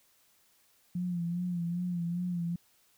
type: tone with vibrato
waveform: sine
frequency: 174.61 Hz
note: F3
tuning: in tune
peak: -30 dBFS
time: 0.95-2.56 s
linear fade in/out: 5 ms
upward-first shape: sine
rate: 2.5 Hz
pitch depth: 51 cents each way
effects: white hiss -67 dBFS RMS until 2.97 s